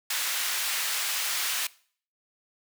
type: high-pass noise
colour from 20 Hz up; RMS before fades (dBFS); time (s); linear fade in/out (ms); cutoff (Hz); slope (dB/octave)
pink; -29; 0.1-1.67; 5; 1700; 12
effects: noise-tail reverb RT60 0.5 s tail -21 dB re dry